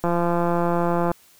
click train, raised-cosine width 1 ms, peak -9 dBFS, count 186, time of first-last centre 0.04-1.116 s, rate 172 Hz, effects white hiss -54 dBFS RMS until 1.39 s

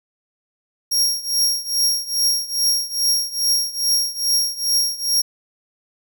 sawtooth tone with tremolo, 5588 Hz, F8, in tune, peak -11 dBFS, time 0.91-5.22 s, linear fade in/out 10 ms, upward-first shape triangle, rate 2.4 Hz, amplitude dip 90%, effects none

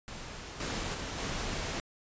pink noise with level steps, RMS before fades -43 / -35 / -38 / -35 dBFS, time 0.08-1.8 s, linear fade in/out 0 ms, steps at 0.6 / 0.94 / 1.18 s, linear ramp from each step 2 ms, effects resampled to 16000 Hz

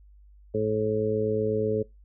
harmonic tone, 108.1 Hz, A2, 30 cents flat, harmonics 1 / 2 / 3 / 4 / 5, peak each -32 / -32 / -35 / -25 / -31 dBFS, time 0.54-1.83 s, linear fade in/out 10 ms, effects noise-tail reverb RT60 0.2 s tail -23 dB re dry + added 50 Hz sine -50 dBFS peak until 2.04 s

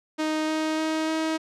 sawtooth tone with pitch steps, 311.1 / 313.4 / 315.8 / 318.2 Hz, D#4 / D#4 / D#4 / D#4, 0 / +13 / +26 / +39 cents, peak -20 dBFS, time 0.18-1.38 s, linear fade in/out 20 ms, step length 300 ms, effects low-pass 7000 Hz 12 dB/octave

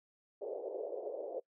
white band-pass noise, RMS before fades -41 dBFS, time 0.41-1.4 s, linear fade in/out 10 ms, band 400 to 600 Hz, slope 48 dB/octave, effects noise-tail reverb RT60 0.1 s tail -23 dB re dry

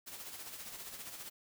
white noise with tremolo, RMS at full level -45 dBFS, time 0.06-1.3 s, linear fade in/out 20 ms, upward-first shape sine, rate 15 Hz, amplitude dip 50%, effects none

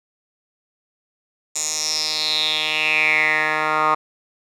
10% pulse tone with band-pass filter sweep, 154.6 Hz, D#3, 11 cents flat, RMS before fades -20 dBFS, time 1.55-3.95 s, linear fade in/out 10 ms, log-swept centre 7200 to 1200 Hz, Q 6.1, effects none

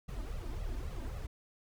brown noise with flanger, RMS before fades -39 dBFS, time 0.08-1.27 s, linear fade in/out 10 ms, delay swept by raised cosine 1.5 to 3.3 ms, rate 3.7 Hz, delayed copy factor +0.8, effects none

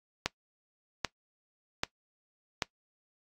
click train, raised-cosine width 0.2 ms, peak -10 dBFS, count 4, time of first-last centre 0.26-2.622 s, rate 1.27 Hz, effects noise-tail reverb RT60 0.1 s tail -20 dB re dry + AAC 64 kbps

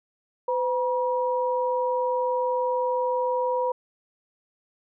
sine tone pair together, 507.1 / 960 Hz, B4 / B5, +46 / -49 cents, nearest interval major seventh, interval 1105 cents, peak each -24 / -26 dBFS, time 0.48-3.72 s, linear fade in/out 5 ms, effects none

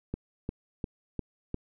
click train, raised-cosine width 3 ms, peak -19 dBFS, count 5, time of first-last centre 0.14-1.544 s, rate 2.85 Hz, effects none

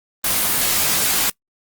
white noise with comb filter, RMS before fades -18 dBFS, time 0.24-1.3 s, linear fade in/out 5 ms, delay 17 ms, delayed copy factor -0.9, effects noise-tail reverb RT60 0.1 s tail -24 dB re dry + Opus 24 kbps

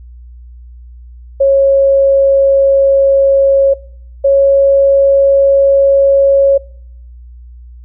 sine tone pair in turn, 548 / 551.5 Hz, C#5 / C#5, -20 / -9 cents, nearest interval unison, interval 11 cents, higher second, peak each -5 dBFS, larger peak neither, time 1.4-3.74 / 4.24-6.58 s, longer neither, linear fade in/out 10 ms, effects noise-tail reverb RT60 0.7 s tail -24 dB re dry + added 60 Hz sine -31 dBFS peak until 7.84 s

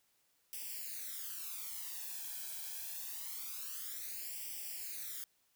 blue noise with flanger, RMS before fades -44 dBFS, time 0.53-5.24 s, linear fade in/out 0 ms, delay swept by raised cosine 0.37 to 1.25 ms, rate 0.25 Hz, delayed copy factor +1, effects white hiss -75 dBFS RMS until 5.55 s

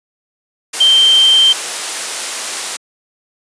sine tone in noise, 3136 Hz, G7, in tune, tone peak -6 dBFS, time 0.8-1.53 s, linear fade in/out 10 ms, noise white, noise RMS -20 dBFS, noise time 0.73-2.77 s, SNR +11 dB, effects high-pass 400 Hz 12 dB/octave + resampled to 22050 Hz

